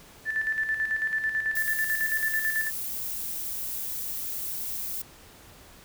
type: tone with tremolo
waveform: sine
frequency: 1760 Hz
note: A6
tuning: in tune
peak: -23 dBFS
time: 0.25-2.71 s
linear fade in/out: 50 ms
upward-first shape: square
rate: 9.1 Hz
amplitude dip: 55%
type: noise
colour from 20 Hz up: violet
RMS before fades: -33 dBFS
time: 1.55-5.02 s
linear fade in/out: 5 ms
effects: pink hiss -51 dBFS RMS until 5.84 s